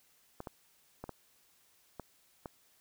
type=clicks; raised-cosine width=1 ms; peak=-27 dBFS; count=6; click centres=0.404 / 0.472 / 1.04 / 1.093 / 1.997 / 2.458 s; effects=white hiss -68 dBFS RMS until 2.8 s